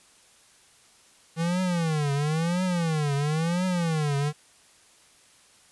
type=tone with vibrato; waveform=square; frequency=161.3 Hz; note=E3; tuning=37 cents flat; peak=-24 dBFS; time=1.36-4.33 s; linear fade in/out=50 ms; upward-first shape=triangle; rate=0.98 Hz; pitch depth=260 cents each way; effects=white hiss -57 dBFS RMS until 5.71 s + resampled to 24000 Hz